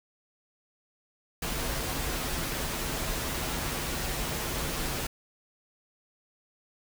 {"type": "noise with comb filter", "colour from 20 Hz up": "pink", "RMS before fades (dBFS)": -32, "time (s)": [1.42, 5.07], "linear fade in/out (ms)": 5, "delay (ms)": 10, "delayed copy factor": -0.5, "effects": []}